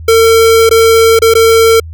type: tone with dropouts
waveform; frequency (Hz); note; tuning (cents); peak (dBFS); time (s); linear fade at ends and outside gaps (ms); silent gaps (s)
square; 452.8; A4; +50; -4; 0.08-1.8; 5; 0.693-0.71 / 1.191-1.219 / 1.339-1.351
effects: added 81 Hz sine -23 dBFS peak until 1.93 s